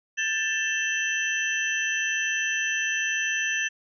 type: tone cluster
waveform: sine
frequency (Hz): 1603 / 1764 / 2671 / 3123 / 6000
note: G6 / A6 / E7 / G7 / F#8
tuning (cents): +38 / +4 / +22 / -7 / +23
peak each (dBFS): -35 / -27 / -29 / -34 / -33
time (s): 0.17-3.69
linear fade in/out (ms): 20
effects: none

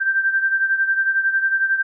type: beating tone pair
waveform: sine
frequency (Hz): 1568 / 1579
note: G6 / G6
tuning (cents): 0 / +12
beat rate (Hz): 11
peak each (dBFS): -17 / -23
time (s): 0-1.83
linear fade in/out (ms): 20
effects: none

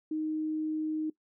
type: tone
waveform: sine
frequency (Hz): 311.1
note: D#4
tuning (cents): 0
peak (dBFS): -29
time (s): 0.11-1.1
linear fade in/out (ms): 5
effects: noise-tail reverb RT60 0.1 s tail -19 dB re dry

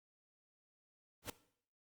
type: noise with exponential growth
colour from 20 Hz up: pink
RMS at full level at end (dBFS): -36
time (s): 1.22-1.3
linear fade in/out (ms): 5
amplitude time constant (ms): 17
effects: noise-tail reverb RT60 0.6 s tail -17 dB re dry + Opus 48 kbps

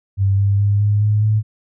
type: tone with pitch steps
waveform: sine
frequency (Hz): 98 / 99.83 / 101.69 / 103.59 / 105.52 / 107.49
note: G2 / G2 / G#2 / G#2 / G#2 / A2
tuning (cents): 0 / +32 / -36 / -4 / +28 / -40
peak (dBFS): -12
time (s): 0.17-1.43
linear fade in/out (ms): 50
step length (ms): 210
effects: none

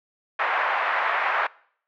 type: band-pass noise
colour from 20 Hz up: pink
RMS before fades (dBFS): -24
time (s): 0.39-1.47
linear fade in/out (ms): 5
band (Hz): 740 to 2100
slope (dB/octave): 24
effects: noise-tail reverb RT60 0.6 s tail -23 dB re dry

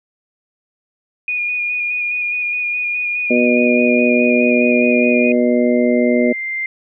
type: tone with vibrato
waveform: sine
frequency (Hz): 2448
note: D#7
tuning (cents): -29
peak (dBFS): -17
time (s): 1.28-5.32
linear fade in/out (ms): 2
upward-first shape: square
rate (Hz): 4.8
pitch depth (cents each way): 16
type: tone with exponential growth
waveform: sine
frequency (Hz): 2093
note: C7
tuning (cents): 0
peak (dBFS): -18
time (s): 3.25-6.66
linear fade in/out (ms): 2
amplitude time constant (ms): 740
type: harmonic tone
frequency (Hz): 122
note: B2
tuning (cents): -21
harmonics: 2 / 3 / 4 / 5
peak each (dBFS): -14 / -19 / -19 / -18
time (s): 3.3-6.33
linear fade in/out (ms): 10
effects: none

